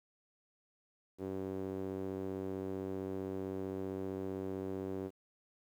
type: tone with band-pass filter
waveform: sawtooth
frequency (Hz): 95.5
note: G2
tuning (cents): -45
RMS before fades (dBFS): -40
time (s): 1.18-5.11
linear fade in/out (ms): 50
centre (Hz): 370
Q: 2.3
effects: 11-bit